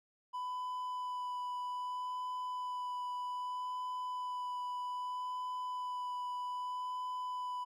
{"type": "tone with vibrato", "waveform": "triangle", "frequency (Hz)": 996, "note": "B5", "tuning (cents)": 14, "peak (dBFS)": -35, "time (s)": [0.33, 7.65], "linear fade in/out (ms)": 20, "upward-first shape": "sine", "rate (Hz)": 0.63, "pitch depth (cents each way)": 10, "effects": []}